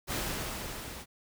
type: noise with level ramp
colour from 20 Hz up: pink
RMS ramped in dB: -32 to -44 dBFS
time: 0.07-1.06 s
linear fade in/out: 50 ms
effects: none